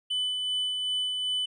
triangle tone with tremolo, 3000 Hz, F#7, 23 cents sharp, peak -24 dBFS, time 0.1-1.46 s, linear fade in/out 10 ms, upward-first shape sine, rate 2.6 Hz, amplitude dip 30%, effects resampled to 22050 Hz

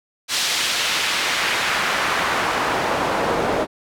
pink noise with band-pass filter sweep, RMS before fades -21 dBFS, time 0.28-3.67 s, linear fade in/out 50 ms, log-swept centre 4400 to 560 Hz, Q 0.89, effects none

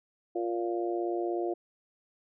harmonic tone, 116.54 Hz, A#2, in tune, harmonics 3 / 4 / 5 / 6, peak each -30 / -38 / -39 / -36 dBFS, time 0.35-1.54 s, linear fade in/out 10 ms, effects none

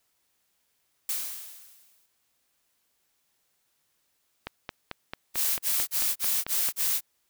blue noise with exponential decay, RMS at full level -28 dBFS, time 1.09-2.06 s, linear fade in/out 2 ms, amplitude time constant 210 ms
click train, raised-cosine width 0.3 ms, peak -17 dBFS, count 11, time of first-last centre 4.47-6.687 s, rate 4.51 Hz
blue noise bursts, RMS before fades -26 dBFS, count 6, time 5.34-7.01 s, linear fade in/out 50 ms, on 250 ms, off 34 ms
effects white hiss -73 dBFS RMS until 7.29 s

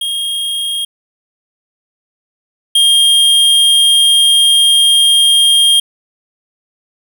square tone pair in turn, 3246 / 3222 Hz, G#7 / G7, -40 / +47 cents, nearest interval unison, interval 13 cents, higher first, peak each -16 / -7 dBFS, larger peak second, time 0.01-0.85 / 2.75-5.8 s, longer second, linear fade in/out 5 ms, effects none

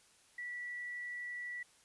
sine tone, 1952 Hz, B6, 21 cents flat, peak -40 dBFS, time 0.38-1.63 s, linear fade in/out 5 ms, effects white hiss -66 dBFS RMS until 1.84 s + resampled to 24000 Hz

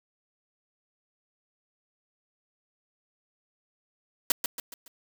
white noise with echo, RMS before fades -22 dBFS, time 4.3-4.32 s, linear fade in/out 2 ms, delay 140 ms, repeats 4, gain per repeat -7 dB, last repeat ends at 4.88 s, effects none

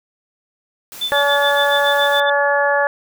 white noise, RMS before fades -35 dBFS, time 0.92-2.2 s, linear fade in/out 0 ms
sine tone with tremolo, 3520 Hz, A7, in tune, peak -17 dBFS, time 1.01-2.3 s, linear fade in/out 5 ms, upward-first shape sine, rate 7.1 Hz, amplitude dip 90%
harmonic tone, 284.8 Hz, C#4, 47 cents sharp, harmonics 2 / 3 / 4 / 5 / 6, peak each -17 / -20 / -24 / -25 / -18 dBFS, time 1.12-2.87 s, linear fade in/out 0 ms
effects none

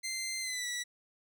15% pulse tone with pitch glide, 2081 to 1952.9 Hz, C7 to B6, -10 to -20 cents, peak -28 dBFS, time 0.03-0.84 s, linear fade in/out 20 ms, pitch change -110 cents, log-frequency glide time 0.41-0.66 s, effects none

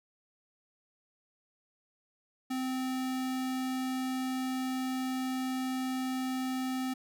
square tone, 258.9 Hz, C4, 18 cents flat, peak -32 dBFS, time 2.5-6.94 s, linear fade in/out 10 ms, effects none

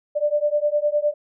sine beating tone pair, 587.3 / 597.1 Hz, D5 / D5, 0 / +29 cents, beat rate 9.8 Hz, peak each -21 dBFS, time 0.15-1.14 s, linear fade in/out 20 ms, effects none

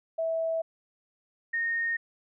sine tone pair in turn, 653 / 1847 Hz, E5 / A#6, -17 / -16 cents, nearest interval octave + tritone, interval 1801 cents, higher second, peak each -26 / -26 dBFS, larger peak neither, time 0.18-0.62 / 1.53-1.97 s, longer neither, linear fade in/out 10 ms, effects none

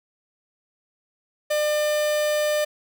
45% pulse tone, 600 Hz, D5, 37 cents sharp, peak -20 dBFS, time 1.5-2.65 s, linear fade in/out 10 ms, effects none

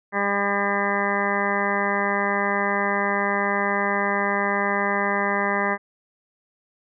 harmonic tone, 200.9 Hz, G3, 43 cents sharp, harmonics 1 / 2 / 3 / 4 / 5 / 6 / 8 / 9 / 10, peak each -29 / -29 / -29 / -29 / -29 / -29 / -29 / -29 / -29 dBFS, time 0.12-5.78 s, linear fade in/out 50 ms, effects none

